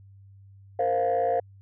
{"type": "chord", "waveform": "sine", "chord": "Bb suspended second", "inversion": "none", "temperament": "just", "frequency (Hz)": [466.2, 524.4, 699.2], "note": ["Bb4", "C5", "F5"], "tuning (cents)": [0, 4, 2], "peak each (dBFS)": [-27, -25, -23], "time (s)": [0.79, 1.4], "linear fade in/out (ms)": 5, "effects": ["tanh soft clip ceiling -17 dBFS", "added 98 Hz sine -48 dBFS peak until 1.61 s"]}